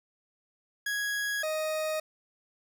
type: tone pair in turn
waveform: 40% pulse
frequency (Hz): 1661.2 / 623.9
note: G#6 / D#5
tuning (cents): 0 / +5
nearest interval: octave + perfect fourth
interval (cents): 1695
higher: first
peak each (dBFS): -28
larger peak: neither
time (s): 0.86-1.43 / 1.43-2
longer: neither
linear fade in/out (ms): 5
effects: none